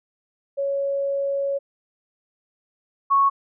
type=tone pair in turn; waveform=sine; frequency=556 / 1105.3 Hz; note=C#5 / C#6; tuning=+5 / -5 cents; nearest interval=octave; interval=1190 cents; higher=second; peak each=-21 / -14 dBFS; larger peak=second; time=0.57-1.59 / 3.1-3.3 s; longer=first; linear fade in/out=20 ms; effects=none